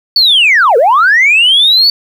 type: linear two-way sweep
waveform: sine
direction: down then up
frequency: 4550 to 432.4 to 4550 Hz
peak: -3 dBFS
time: 0.16-1.9 s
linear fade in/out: 2 ms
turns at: 0.77 s
effects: tanh soft clip ceiling -1 dBFS + 7-bit